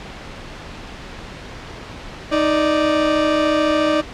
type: tone pair together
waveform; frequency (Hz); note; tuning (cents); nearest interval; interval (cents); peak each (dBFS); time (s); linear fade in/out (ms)
30% pulse; 311.1 / 588.3; D#4 / D5; 0 / +3; major seventh; 1103; -15; 2.31-4.02; 20
effects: pink hiss -34 dBFS RMS until 4.13 s + low-pass 4000 Hz 12 dB/octave